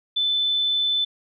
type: tone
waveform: sine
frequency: 3516 Hz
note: A7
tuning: 2 cents flat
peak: -19 dBFS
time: 0.16-1.05 s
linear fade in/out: 10 ms
effects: none